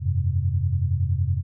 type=chord; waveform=sine; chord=F suspended second; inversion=none; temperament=equal; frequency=87.31 / 98 / 130.81 Hz; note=F2 / G2 / C3; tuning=0 / 0 / 0 cents; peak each=-23 / -24 / -26 dBFS; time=0-1.43 s; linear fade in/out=50 ms; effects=none